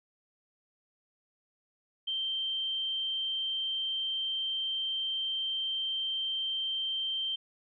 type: tone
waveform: sine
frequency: 3136 Hz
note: G7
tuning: in tune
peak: -30 dBFS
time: 2.07-7.36 s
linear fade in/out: 10 ms
effects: none